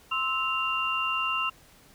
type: tone cluster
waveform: sine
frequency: 1048 / 1307 / 2780 Hz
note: C6 / E6 / F7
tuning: +2 / -15 / -9 cents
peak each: -32 / -30 / -28 dBFS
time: 0.11-1.5 s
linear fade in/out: 10 ms
effects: pink hiss -56 dBFS RMS until 1.94 s